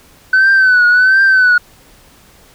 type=tone with vibrato; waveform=sine; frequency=1512 Hz; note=F#6; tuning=37 cents sharp; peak=-4 dBFS; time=0.33-1.58 s; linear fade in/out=5 ms; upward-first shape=triangle; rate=1.4 Hz; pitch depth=84 cents each way; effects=tanh soft clip ceiling -4 dBFS + pink hiss -45 dBFS RMS until 2.54 s